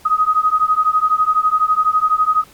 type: beating tone pair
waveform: sine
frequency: 1250 / 1262 Hz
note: D#6 / D#6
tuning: +8 / +24 cents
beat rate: 12 Hz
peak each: -15 dBFS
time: 0.05-2.44 s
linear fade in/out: 10 ms
effects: pink hiss -46 dBFS RMS until 2.53 s + MP3 96 kbps